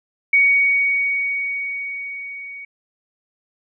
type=tone with level ramp; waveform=sine; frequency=2242 Hz; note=C#7; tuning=19 cents sharp; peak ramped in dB=-10 to -32 dBFS; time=0.33-2.65 s; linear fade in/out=5 ms; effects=none